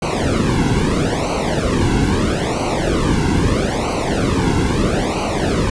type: noise with flanger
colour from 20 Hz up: brown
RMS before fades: -17 dBFS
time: 0.02-5.7 s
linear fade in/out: 5 ms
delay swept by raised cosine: 0.57 to 1.67 ms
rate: 0.77 Hz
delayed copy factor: -0.95
effects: resampled to 22050 Hz